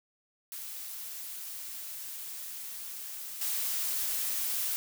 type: noise with level steps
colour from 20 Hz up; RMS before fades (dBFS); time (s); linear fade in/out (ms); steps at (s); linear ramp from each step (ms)
blue; -41 / -32; 0.52-4.76; 0; 3.41; 5
effects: none